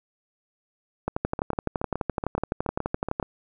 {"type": "two click trains", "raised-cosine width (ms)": 1, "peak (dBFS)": [-11, -14], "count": [26, 15], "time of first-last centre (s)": [[1.08, 3.199], [1.25, 3.227]], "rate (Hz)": [11.8, 7.08], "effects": []}